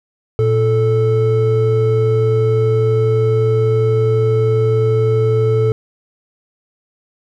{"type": "tone pair together", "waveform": "triangle", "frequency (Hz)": [115.4, 438.2], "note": ["A#2", "A4"], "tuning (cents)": [-17, -7], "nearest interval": "octave + major seventh", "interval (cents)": 2310, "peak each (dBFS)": -12, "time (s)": [0.39, 5.72], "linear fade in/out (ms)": 0, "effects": []}